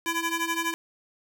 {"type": "ring-modulated tone", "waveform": "15% pulse", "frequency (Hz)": 672, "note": "E5", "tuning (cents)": 33, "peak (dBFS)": -17, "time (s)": [0.06, 0.74], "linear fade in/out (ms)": 0, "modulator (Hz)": 342, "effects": []}